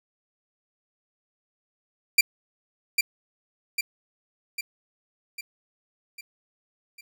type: tone with echo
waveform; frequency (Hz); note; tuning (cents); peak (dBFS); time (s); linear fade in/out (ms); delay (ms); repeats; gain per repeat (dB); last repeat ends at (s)
sawtooth; 2362; D7; +9; -10; 2.18-2.21; 5; 800; 6; -5; 7.01
effects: none